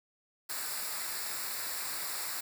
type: noise with comb filter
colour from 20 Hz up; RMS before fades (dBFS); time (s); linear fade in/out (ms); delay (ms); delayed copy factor
white; -37; 0.49-2.41; 10; 0.32; -0.7
effects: none